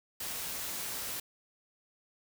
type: noise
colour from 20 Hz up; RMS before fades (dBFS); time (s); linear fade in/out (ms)
white; -38; 0.2-1.2; 5
effects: none